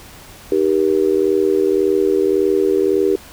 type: tone with amplitude modulation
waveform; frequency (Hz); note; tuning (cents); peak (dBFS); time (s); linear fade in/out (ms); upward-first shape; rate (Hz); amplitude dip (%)
sine; 392; G4; 0; -8; 0.52-3.16; 2; sine; 81.8; 100
effects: pink hiss -40 dBFS RMS until 3.32 s